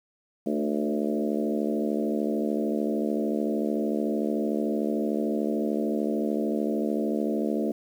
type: harmonic tone with a mistuned harmonic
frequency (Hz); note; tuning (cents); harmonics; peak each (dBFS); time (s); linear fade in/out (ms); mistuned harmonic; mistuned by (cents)
73.42; D2; 0; 3 / 4 / 5 / 6 / 7 / 8 / 9; -28 / -30 / -32 / -34 / -35 / -36 / -37; 0.46-7.72; 5; 4; +20
effects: 9-bit